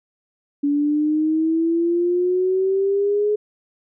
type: exponential sweep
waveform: sine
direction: up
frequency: 284.8 to 422.5 Hz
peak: -16 dBFS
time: 0.63-3.36 s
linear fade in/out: 10 ms
effects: none